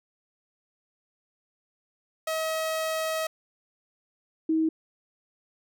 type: tone pair in turn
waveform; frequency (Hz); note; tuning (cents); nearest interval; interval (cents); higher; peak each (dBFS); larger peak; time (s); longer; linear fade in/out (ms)
sawtooth / sine; 638 / 319; D#5 / D#4; +43 / +43; octave; 1200; first; -23 / -21; second; 2.27-3.27 / 4.49-4.69; first; 5
effects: none

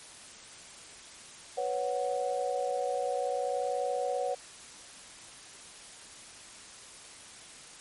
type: chord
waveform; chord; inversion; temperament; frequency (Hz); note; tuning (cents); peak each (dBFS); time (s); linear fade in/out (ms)
sine; B suspended second; none; equal; 493.9 / 554.4 / 740; B4 / C#5 / F#5; 0 / 0 / 0; -33; 1.57-4.35; 10
effects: white hiss -49 dBFS RMS until 7.8 s + MP3 48 kbps

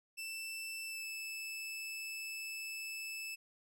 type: tone with pitch glide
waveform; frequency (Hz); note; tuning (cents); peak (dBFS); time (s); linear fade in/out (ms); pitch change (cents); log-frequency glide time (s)
sawtooth; 2659 to 2625; E7 to E7; +14 to -8; -38; 0.17-3.36; 20; -22; 0.85-1.05
effects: none

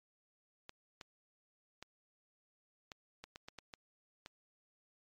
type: clicks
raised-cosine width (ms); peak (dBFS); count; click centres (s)
0.2; -30; 10; 0.694 / 1.012 / 1.826 / 2.918 / 3.24 / 3.359 / 3.485 / 3.587 / 3.738 / 4.261
effects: MP3 64 kbps

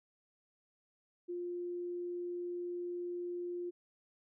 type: tone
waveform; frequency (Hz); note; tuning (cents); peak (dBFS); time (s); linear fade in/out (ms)
sine; 351.8; F4; +13; -37; 1.28-3.71; 20
effects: none

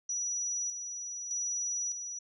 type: tone with tremolo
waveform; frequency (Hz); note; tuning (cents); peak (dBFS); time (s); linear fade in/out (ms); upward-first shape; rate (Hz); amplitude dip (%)
sine; 5860; F#8; -18; -31; 0.09-2.19; 5; square; 0.82; 50
effects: none

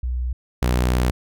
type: tone pair in turn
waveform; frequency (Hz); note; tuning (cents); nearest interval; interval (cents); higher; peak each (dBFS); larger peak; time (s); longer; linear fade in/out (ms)
sine / sawtooth; 61.74 / 61.74; B1 / B1; 0 / 0; unison; 0; neither; -21 / -13; second; 0.03-0.33 / 0.62-1.11; second; 5
effects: none

